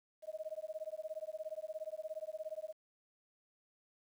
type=tone with tremolo; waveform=sine; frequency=627 Hz; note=D#5; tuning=13 cents sharp; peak=-37 dBFS; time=0.22-2.74 s; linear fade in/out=50 ms; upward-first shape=sine; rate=17 Hz; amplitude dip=100%; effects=11-bit